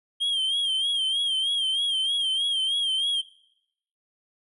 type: tone with vibrato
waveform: triangle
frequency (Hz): 3200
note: G7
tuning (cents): +35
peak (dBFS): -21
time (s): 0.2-3.22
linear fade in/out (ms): 20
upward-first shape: sine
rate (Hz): 3.2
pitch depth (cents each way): 71
effects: noise-tail reverb RT60 0.8 s tail -21 dB re dry + resampled to 32000 Hz